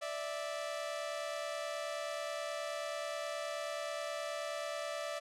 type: tone pair together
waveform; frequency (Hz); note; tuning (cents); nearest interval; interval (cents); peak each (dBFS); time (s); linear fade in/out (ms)
sawtooth; 587.3 / 656.7; D5 / E5; 0 / -7; major second; 193; -36 / -37; 0.01-5.2; 20
effects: low-pass 9000 Hz 12 dB/octave